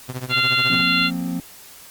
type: tone with tremolo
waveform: sawtooth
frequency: 127.2 Hz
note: C3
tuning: 48 cents flat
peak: -20 dBFS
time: 0.08-0.82 s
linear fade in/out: 20 ms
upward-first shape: triangle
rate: 14 Hz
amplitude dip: 95%
type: harmonic tone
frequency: 691 Hz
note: F5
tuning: 19 cents flat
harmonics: 2 / 3 / 4 / 5 / 6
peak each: -22 / -25 / -20 / -24 / -24 dBFS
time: 0.29-1.11 s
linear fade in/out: 50 ms
type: chord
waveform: triangle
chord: F suspended fourth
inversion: none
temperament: equal with one note detuned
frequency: 176.13 / 233.1 / 261.6 Hz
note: F3 / Bb3 / C4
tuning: +15 / 0 / 0 cents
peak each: -24 / -28 / -24 dBFS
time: 0.7-1.4 s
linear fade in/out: 2 ms
effects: white hiss -43 dBFS RMS until 1.9 s + Opus 48 kbps